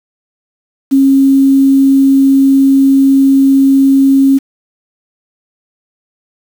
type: tone with quantisation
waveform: sine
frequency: 271.6 Hz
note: C#4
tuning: 35 cents flat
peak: -4 dBFS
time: 0.91-4.39 s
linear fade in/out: 20 ms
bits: 5
effects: none